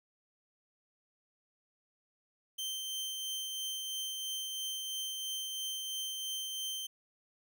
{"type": "tone with tremolo", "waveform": "sawtooth", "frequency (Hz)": 3120, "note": "G7", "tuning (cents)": -9, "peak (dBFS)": -32, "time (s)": [2.58, 6.87], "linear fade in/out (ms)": 10, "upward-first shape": "triangle", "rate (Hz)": 3, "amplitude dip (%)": 30, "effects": []}